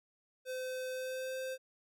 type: tone with pitch glide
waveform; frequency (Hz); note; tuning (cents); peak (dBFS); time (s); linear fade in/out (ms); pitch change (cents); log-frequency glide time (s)
square; 513 to 521.1; C5 to C5; -34 to -7; -38; 0.45-1.58; 50; +27; 0.92-1.37
effects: none